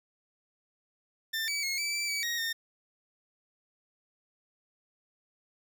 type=tone with pitch steps; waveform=20% pulse; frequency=1788 / 2289 / 2164 / 2314 / 2331 / 2283 / 1880 / 1827 Hz; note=A6 / D7 / C#7 / D7 / D7 / D7 / A#6 / A#6; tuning=+27 / -45 / -42 / -26 / -14 / -50 / +14 / -35 cents; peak=-25 dBFS; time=1.33-2.53 s; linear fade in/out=10 ms; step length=150 ms; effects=none